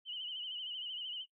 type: tone with vibrato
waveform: sine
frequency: 2992 Hz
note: F#7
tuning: 19 cents sharp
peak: -39 dBFS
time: 0.05-1.26 s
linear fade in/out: 50 ms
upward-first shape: sine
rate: 13 Hz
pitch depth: 74 cents each way
effects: noise-tail reverb RT60 0.1 s tail -19 dB re dry